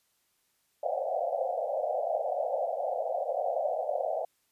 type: band-pass noise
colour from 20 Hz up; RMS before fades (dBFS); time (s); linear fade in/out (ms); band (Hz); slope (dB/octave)
white; -31; 0.83-4.25; 2; 510 to 760; 96
effects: white hiss -73 dBFS RMS until 4.51 s + resampled to 32000 Hz